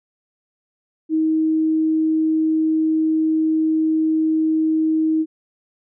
sine tone, 316.3 Hz, D#4, 29 cents sharp, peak -15 dBFS, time 1.09-5.26 s, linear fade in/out 50 ms, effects none

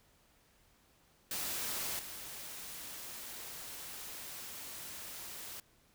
white noise with level steps, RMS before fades -38 / -46 dBFS, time 1.31-5.6 s, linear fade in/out 2 ms, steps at 1.99 s, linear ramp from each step 2 ms, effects pink hiss -68 dBFS RMS until 5.94 s

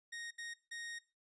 sawtooth tone bursts at uneven times, 1864.7 Hz, A#6, in tune, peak -40 dBFS, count 3, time 0.12-0.31 / 0.38-0.54 / 0.71-0.99 s, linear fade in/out 10 ms, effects noise-tail reverb RT60 0.3 s tail -19 dB re dry + resampled to 22050 Hz

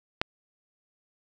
click, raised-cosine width 0.3 ms, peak -8 dBFS, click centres 0.215 s, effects none

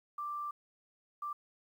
sine tone bursts at uneven times, 1178 Hz, D6, 5 cents sharp, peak -36 dBFS, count 2, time 0.18-0.51 / 1.22-1.33 s, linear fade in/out 5 ms, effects 11-bit

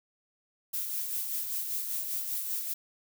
violet noise with tremolo, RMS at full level -32 dBFS, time 0.73-2.74 s, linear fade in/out 10 ms, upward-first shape sine, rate 5.1 Hz, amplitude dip 40%, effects none

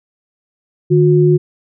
sine tone pair together, 151.4 / 360.5 Hz, D#3 / F#4, -47 / -45 cents, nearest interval octave + minor third, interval 1502 cents, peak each -10 dBFS, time 0.9-1.38 s, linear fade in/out 20 ms, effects none

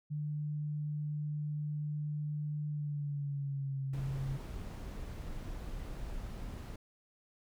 sine tone with pitch glide, 149.3 to 135.34 Hz, D3 to C#3, +29 to -41 cents, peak -34 dBFS, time 0.1-4.38 s, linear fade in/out 20 ms, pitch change -170 cents, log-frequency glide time 2.69-3.84 s
brown noise, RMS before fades -42 dBFS, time 3.93-6.76 s, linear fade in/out 5 ms
effects none

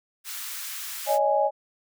white high-pass noise, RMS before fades -35 dBFS, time 0.24-1.19 s, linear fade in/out 50 ms, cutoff 1100 Hz, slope 24 dB/octave
sine chord, C# suspended second, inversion none, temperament equal with one note detuned, 563.1 / 622.3 / 830.6 Hz, C#5 / D#5 / G#5, +27 / 0 / 0 cents, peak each -24 / -24 / -23 dBFS, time 1.06-1.51 s, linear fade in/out 50 ms
effects none

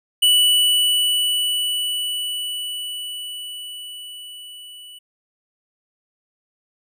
square tone with level ramp, 2960 Hz, F#7, in tune, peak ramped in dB -12 to -39 dBFS, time 0.22-4.99 s, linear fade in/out 10 ms, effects none

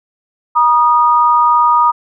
sine tone pair together, 955.2 / 1232 Hz, A#5 / D#6, +42 / -17 cents, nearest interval major third, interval 441 cents, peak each -10 dBFS, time 0.55-1.92 s, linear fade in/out 20 ms, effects none

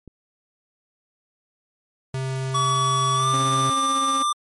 click, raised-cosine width 3 ms, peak -29 dBFS, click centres 0.077 s
square tone, 132.2 Hz, C3, 18 cents sharp, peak -25 dBFS, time 2.14-3.7 s, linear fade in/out 2 ms
square tone with pitch glide, 1139 to 1186.7 Hz, C#6 to D6, +47 to +18 cents, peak -20 dBFS, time 2.54-4.33 s, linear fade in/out 10 ms, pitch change +71 cents, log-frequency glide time 3.14-3.27 s
sawtooth tone with tremolo, 269.9 Hz, C#4, 46 cents flat, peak -23 dBFS, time 3.33-4.23 s, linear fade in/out 10 ms, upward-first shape sine, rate 16 Hz, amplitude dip 40%
effects MP3 48 kbps

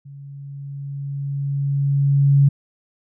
sine tone with level ramp, 140 Hz, C#3, 18 cents sharp, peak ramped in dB -36 to -9 dBFS, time 0.05-2.49 s, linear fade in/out 10 ms, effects none

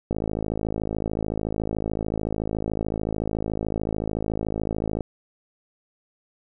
click train, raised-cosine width 2 ms, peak -13 dBFS, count 264, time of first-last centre 0.11-5.008 s, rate 53.7 Hz, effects none

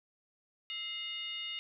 sine tone with frequency modulation, 2867 Hz, F7, 45 cents sharp, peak -37 dBFS, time 0.7-1.59 s, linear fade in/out 0 ms, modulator 773 Hz, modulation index 0.87, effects none

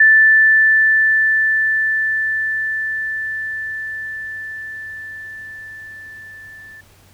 sine tone with level ramp, 1760 Hz, A6, in tune, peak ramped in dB -6 to -36 dBFS, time 0-6.81 s, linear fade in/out 5 ms, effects added 95 Hz sine -51 dBFS peak until 7.13 s + pink hiss -51 dBFS RMS until 7.13 s

